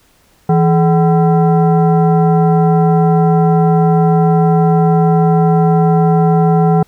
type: tone with frequency modulation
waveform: sine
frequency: 164.81 Hz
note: E3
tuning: in tune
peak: -7 dBFS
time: 0.49-6.83 s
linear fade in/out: 5 ms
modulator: 591 Hz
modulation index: 0.87
effects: pink hiss -52 dBFS RMS until 6.87 s